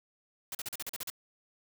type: noise bursts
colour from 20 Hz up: white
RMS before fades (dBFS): -38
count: 9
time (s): 0.52-1.101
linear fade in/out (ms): 2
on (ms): 29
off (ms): 40
effects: none